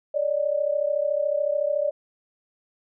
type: tone pair together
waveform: sine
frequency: 569 / 602.8 Hz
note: C#5 / D5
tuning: +45 / +45 cents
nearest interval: minor second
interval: 100 cents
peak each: -24 dBFS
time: 0.14-1.91 s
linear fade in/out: 10 ms
effects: none